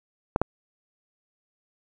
clicks, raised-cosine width 1 ms, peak -7 dBFS, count 2, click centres 0.361 / 0.416 s, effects none

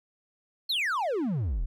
triangle exponential sweep, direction down, 4435 to 32.46 Hz, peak -24 dBFS, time 0.69-1.66 s, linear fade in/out 10 ms, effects none

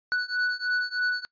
square beating tone pair, 1480 / 1483.2 Hz, F#6 / F#6, 0 / +4 cents, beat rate 3.2 Hz, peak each -29 / -28 dBFS, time 0.12-1.25 s, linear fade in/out 0 ms, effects noise-tail reverb RT60 0.1 s tail -24 dB re dry + resampled to 11025 Hz

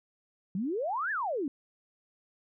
sine exponential two-way sweep, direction up then down, 174.61 to 1800 to 258.8 Hz, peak -29 dBFS, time 0.55-1.48 s, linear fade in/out 2 ms, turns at 1.11 s, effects none

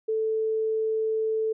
sine tone, 440 Hz, A4, in tune, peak -23 dBFS, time 0.08-1.53 s, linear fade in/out 10 ms, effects none

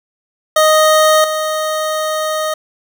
25% pulse tone with level steps, 622.3 Hz, D#5, in tune, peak -4 / -12 dBFS, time 0.56-2.54 s, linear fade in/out 5 ms, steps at 1.24 s, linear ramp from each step 2 ms, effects none

